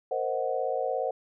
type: chord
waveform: sine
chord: C half-diminished seventh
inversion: third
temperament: equal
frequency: 466.2 / 523.3 / 622.3 / 740 Hz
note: Bb4 / C5 / Eb5 / Gb5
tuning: 0 / 0 / 0 / 0 cents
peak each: -33 / -30 / -34 / -32 dBFS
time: 0.11-1.11 s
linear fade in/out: 5 ms
effects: none